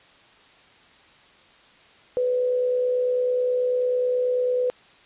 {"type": "tone with amplitude modulation", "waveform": "sine", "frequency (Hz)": 498.9, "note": "B4", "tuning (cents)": 17, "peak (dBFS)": -18, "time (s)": [2.17, 4.7], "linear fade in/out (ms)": 0, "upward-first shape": "sine", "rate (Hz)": 69.2, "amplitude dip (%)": 35, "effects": ["white hiss -53 dBFS RMS until 5.05 s", "resampled to 8000 Hz"]}